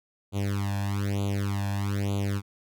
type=tone with flanger; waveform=sawtooth; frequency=100 Hz; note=G2; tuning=35 cents sharp; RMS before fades=-28 dBFS; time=0.32-2.42 s; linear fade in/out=50 ms; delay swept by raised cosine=0.28 to 1.19 ms; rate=1.1 Hz; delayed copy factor=+1; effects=none